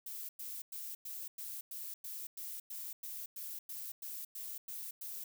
violet noise bursts, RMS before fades -44 dBFS, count 16, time 0.06-5.24 s, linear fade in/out 5 ms, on 230 ms, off 100 ms, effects none

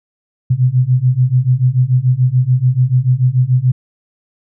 sine beating tone pair, 123.5 / 130.4 Hz, B2 / C3, 0 / -5 cents, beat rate 6.9 Hz, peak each -13 / -12 dBFS, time 0.5-3.72 s, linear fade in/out 10 ms, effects none

